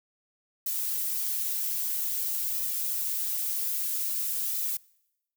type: noise with flanger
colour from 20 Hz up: violet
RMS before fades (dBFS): -30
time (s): 0.66-4.77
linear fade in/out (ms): 5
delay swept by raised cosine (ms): 1.8 to 7.6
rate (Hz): 0.51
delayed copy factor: -0.9
effects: noise-tail reverb RT60 0.9 s tail -25 dB re dry